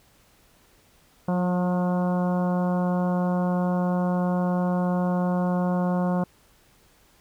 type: harmonic tone with a mistuned harmonic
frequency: 179.7 Hz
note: F3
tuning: 50 cents sharp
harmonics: 1 / 2 / 3 / 4 / 5 / 6 / 7 / 8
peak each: -22 / -35 / -30 / -33 / -36 / -37 / -44 / -43 dBFS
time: 1.28-6.24 s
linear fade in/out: 5 ms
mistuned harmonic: 2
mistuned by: -31 cents
effects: pink hiss -59 dBFS RMS until 7.2 s